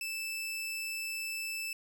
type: tone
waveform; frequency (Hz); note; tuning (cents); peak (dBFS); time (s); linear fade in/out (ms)
sawtooth; 2637; E7; 0; -32; 0.01-1.73; 2
effects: 12-bit